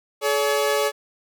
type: tone pair together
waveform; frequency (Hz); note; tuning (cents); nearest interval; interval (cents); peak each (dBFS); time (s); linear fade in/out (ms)
sawtooth; 426.8 / 567.4; G#4 / C#5; +47 / +40; perfect fourth; 493; -18; 0.21-0.92; 50
effects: none